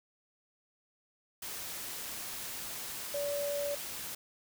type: tone in noise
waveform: sine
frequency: 574 Hz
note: D5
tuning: 40 cents flat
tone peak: -32 dBFS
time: 3.14-3.75 s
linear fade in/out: 5 ms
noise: white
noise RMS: -41 dBFS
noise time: 1.42-4.15 s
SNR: +6 dB
effects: none